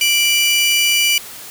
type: tone pair together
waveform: sawtooth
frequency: 2349 / 2946 Hz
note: D7 / F#7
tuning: 0 / -8 cents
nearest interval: major third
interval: 392 cents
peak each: -12 / -12 dBFS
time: 0.01-1.18 s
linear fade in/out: 2 ms
effects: white hiss -34 dBFS RMS until 1.5 s